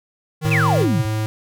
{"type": "tone", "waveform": "square", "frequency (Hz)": 155.56, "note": "D#3", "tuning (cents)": 0, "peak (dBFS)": -19, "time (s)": [0.41, 0.87], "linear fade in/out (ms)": 50}
{"type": "tone with pitch glide", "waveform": "square", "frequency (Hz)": [110, 108.61], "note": ["A2", "A2"], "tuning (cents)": [0, -22], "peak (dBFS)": -20, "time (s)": [0.45, 1.26], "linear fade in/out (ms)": 0, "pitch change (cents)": -22, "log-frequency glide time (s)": [0.57, 0.8]}
{"type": "exponential sweep", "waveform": "sine", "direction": "down", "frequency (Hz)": [2755, 94.5], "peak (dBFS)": -17, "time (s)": [0.51, 1.06], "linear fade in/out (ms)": 10}
{"effects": []}